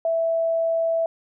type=tone; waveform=sine; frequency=659.3 Hz; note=E5; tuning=in tune; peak=-19 dBFS; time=0.05-1.06 s; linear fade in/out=2 ms; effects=none